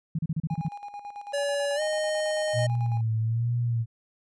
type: tone bursts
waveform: sine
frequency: 160 Hz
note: D#3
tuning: 49 cents sharp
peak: -24 dBFS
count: 8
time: 0.15-0.685 s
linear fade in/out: 5 ms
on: 38 ms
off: 33 ms
type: tone with tremolo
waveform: triangle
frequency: 818 Hz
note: G#5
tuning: 26 cents flat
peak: -33 dBFS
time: 0.5-3.01 s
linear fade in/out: 2 ms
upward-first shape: square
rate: 9.1 Hz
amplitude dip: 65%
type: tone with pitch glide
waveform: square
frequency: 570 to 618 Hz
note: C#5 to D#5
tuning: +48 to -12 cents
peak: -26 dBFS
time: 1.33-2.67 s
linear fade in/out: 10 ms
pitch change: +140 cents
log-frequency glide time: 1.75-1.81 s
type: tone with vibrato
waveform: sine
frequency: 115.4 Hz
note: A#2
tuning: 17 cents flat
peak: -23 dBFS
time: 2.53-3.86 s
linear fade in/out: 50 ms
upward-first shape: sine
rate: 1.2 Hz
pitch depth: 69 cents each way
effects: resampled to 24000 Hz